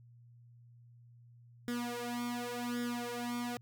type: tone with flanger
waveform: sawtooth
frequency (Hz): 241.3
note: B3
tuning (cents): -40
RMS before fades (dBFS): -38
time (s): 1.68-3.57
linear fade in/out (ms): 0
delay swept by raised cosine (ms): 0.57 to 3.27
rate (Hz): 0.89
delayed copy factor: +0.9
effects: added 119 Hz sine -56 dBFS peak until 3.61 s